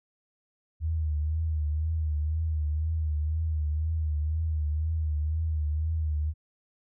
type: tone with vibrato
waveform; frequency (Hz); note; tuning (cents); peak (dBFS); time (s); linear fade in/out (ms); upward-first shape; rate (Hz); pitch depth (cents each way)
sine; 77.78; D#2; 0; -25; 0.8-6.34; 50; triangle; 2; 78
effects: none